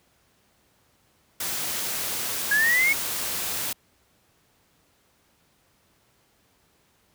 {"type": "noise", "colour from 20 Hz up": "white", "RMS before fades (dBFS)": -29, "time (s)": [1.4, 3.73], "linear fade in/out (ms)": 5}
{"type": "linear sweep", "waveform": "sine", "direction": "up", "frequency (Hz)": [1637, 2217], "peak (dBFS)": -18, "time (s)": [2.51, 2.93], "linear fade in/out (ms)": 5}
{"effects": ["pink hiss -64 dBFS RMS until 7.14 s", "high-pass 60 Hz 12 dB/octave"]}